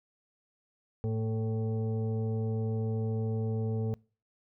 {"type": "tone with frequency modulation", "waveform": "sine", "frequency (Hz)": 110, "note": "A2", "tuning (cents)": 0, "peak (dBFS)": -28, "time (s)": [1.04, 3.94], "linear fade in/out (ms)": 0, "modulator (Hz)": 333, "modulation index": 0.83, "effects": ["noise-tail reverb RT60 0.4 s tail -26 dB re dry"]}